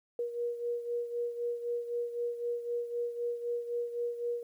sine beating tone pair, 476 / 479.9 Hz, A#4 / B4, +36 / -50 cents, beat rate 3.9 Hz, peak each -33 / -39 dBFS, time 0.19-4.43 s, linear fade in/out 2 ms, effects 11-bit

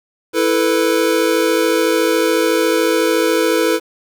square chord, E suspended fourth, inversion none, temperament equal, 329.6 / 440 / 493.9 Hz, E4 / A4 / B4, 0 / 0 / 0 cents, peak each -18 dBFS, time 0.33-3.8 s, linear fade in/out 50 ms, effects 7-bit

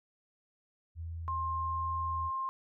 sine tone with vibrato, 82.41 Hz, E2, in tune, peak -37 dBFS, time 0.95-2.31 s, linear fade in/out 50 ms, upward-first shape sine, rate 1.3 Hz, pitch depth 14 cents each way
sine tone, 1060 Hz, C6, 22 cents sharp, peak -32 dBFS, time 1.28-2.49 s, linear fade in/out 0 ms
effects none

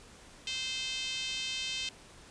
5% pulse tone with high-pass filter, 520 Hz, C5, 11 cents flat, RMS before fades -36 dBFS, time 0.47-1.89 s, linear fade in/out 2 ms, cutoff 2900 Hz, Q 3, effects pink hiss -54 dBFS RMS until 2.3 s + resampled to 22050 Hz

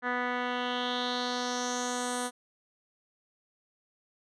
10% pulse tone with low-pass filter sweep, 246.9 Hz, B3, in tune, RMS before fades -32 dBFS, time 0.02-2.31 s, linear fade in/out 50 ms, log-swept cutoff 1800 to 9600 Hz, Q 3.6, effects none

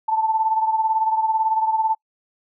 sine beating tone pair, 880 / 898 Hz, A5 / A5, 0 / +35 cents, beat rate 18 Hz, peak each -18 / -24 dBFS, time 0.08-1.95 s, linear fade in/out 10 ms, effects noise-tail reverb RT60 0.1 s tail -26 dB re dry

